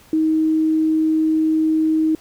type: tone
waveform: sine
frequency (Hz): 315.5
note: D#4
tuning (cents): +24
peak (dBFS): -14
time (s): 0.13-2.15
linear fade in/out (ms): 2
effects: pink hiss -49 dBFS RMS until 2.2 s